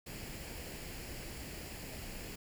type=noise with comb filter; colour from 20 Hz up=pink; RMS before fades=-45 dBFS; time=0.06-2.36 s; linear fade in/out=10 ms; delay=0.41 ms; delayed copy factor=+0.5; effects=none